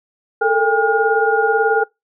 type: tone cluster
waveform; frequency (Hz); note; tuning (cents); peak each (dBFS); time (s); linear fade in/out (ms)
sine; 435.3 / 453.6 / 805 / 1426; A4 / A#4 / G5 / F6; -19 / -47 / +46 / +36; -18; 0.41-1.84; 10
effects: noise-tail reverb RT60 0.2 s tail -26 dB re dry